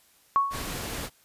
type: tone with exponential decay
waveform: sine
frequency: 1108.7 Hz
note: C#6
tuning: in tune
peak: -16 dBFS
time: 0.36-0.76 s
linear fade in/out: 0 ms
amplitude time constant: 85 ms
type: noise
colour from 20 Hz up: pink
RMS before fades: -34 dBFS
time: 0.5-1.1 s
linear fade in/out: 50 ms
effects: white hiss -61 dBFS RMS until 1.24 s + resampled to 32000 Hz